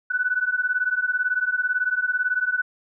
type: beating tone pair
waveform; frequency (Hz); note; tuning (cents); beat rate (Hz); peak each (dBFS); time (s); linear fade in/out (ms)
sine; 1480 / 1498; F#6 / F#6; 0 / +21; 18; -24 / -23; 0.1-2.62; 10
effects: none